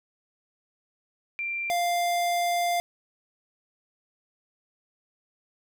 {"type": "tone pair in turn", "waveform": ["sine", "square"], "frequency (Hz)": [2365, 697.7], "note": ["D7", "F5"], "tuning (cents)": [12, -2], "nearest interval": "octave + major sixth", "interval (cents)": 2114, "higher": "first", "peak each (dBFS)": [-28, -24], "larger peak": "second", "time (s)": [[1.39, 1.7], [1.7, 2.8]], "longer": "second", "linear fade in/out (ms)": 0, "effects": []}